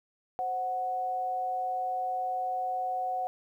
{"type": "tone pair together", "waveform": "sine", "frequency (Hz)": [521.8, 740], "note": ["C5", "F#5"], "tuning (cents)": [-5, 0], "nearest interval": "tritone", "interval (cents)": 605, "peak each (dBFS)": [-39, -29], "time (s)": [0.39, 3.27], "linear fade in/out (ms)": 0, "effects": ["11-bit"]}